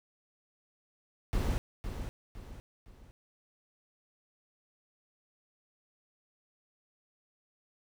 brown noise with echo, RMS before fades -30 dBFS, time 1.33-1.58 s, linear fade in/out 0 ms, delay 510 ms, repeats 3, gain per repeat -8 dB, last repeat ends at 3.11 s, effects none

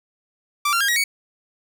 sawtooth tone with pitch steps, 1171 / 1376.6 / 1618.2 / 1902.3 / 2236 Hz, D6 / F6 / G#6 / A#6 / C#7, -5 / -25 / -45 / +35 / +14 cents, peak -14 dBFS, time 0.65-1.04 s, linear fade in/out 5 ms, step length 78 ms, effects none

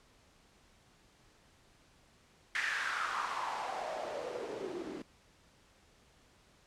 white noise with band-pass filter sweep, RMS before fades -38 dBFS, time 2.55-5.02 s, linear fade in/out 2 ms, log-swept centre 1900 to 290 Hz, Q 4.4, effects pink hiss -65 dBFS RMS until 6.66 s + low-pass 8000 Hz 12 dB/octave

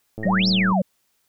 click train, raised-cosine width 2 ms, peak -20 dBFS, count 60, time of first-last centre 0.18-0.721 s, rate 109 Hz
sine tone with exponential decay, 1864.7 Hz, A#6, in tune, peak -23 dBFS, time 0.23-0.33 s, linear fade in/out 5 ms, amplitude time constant 20 ms
sine tone, 189.6 Hz, F#3, 43 cents sharp, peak -18 dBFS, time 0.25-0.82 s, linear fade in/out 5 ms
sine exponential two-way sweep, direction up then down, 501 to 5588 to 501 Hz, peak -20 dBFS, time 0.26-0.82 s, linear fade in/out 10 ms, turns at 0.48 s
effects white hiss -68 dBFS RMS until 1.28 s

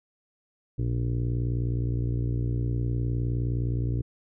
harmonic tone, 59.5 Hz, A#1, 36 cents sharp, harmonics 1 / 2 / 3 / 4 / 5 / 6 / 7 / 8, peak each -30 / -26 / -42 / -43 / -37 / -42 / -44 / -49 dBFS, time 0.78-4.02 s, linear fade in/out 10 ms, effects none

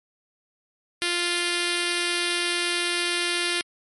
5% pulse tone with notch filter, 349.2 Hz, F4, in tune, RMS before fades -25 dBFS, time 1.02-3.61 s, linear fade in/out 0 ms, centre 850 Hz, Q 0.75, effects MP3 48 kbps

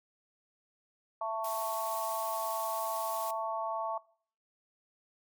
harmonic tone, 222.3 Hz, A3, 18 cents sharp, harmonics 3 / 4 / 5, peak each -36 / -36 / -36 dBFS, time 1.21-3.98 s, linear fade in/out 5 ms
blue noise, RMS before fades -42 dBFS, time 1.44-3.31 s, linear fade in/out 5 ms
effects noise-tail reverb RT60 0.5 s tail -21 dB re dry + MP3 96 kbps

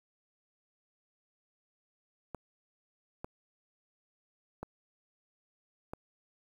clicks, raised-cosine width 1 ms, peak -25 dBFS, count 4, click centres 2.347 / 3.245 / 4.63 / 5.935 s, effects 9-bit

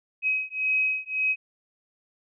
sine beating tone pair, 2537 / 2538.8 Hz, D#7 / D#7, +33 / +34 cents, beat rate 1.8 Hz, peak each -26 dBFS, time 0.22-1.36 s, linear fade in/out 50 ms, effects none

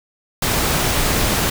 pink noise, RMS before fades -18 dBFS, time 0.42-1.5 s, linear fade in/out 5 ms, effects none

